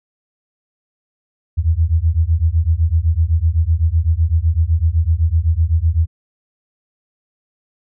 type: beating tone pair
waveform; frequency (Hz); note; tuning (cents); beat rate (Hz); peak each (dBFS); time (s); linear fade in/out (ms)
sine; 78 / 85.9; D#2 / F2; +5 / -28; 7.9; -15; 1.57-6.07; 20
effects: none